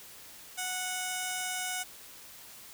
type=tone with notch filter; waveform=5% pulse; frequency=737 Hz; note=F#5; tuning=7 cents flat; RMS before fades=-35 dBFS; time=0.57-1.84 s; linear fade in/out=20 ms; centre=4400 Hz; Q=1.9; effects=white hiss -50 dBFS RMS until 2.73 s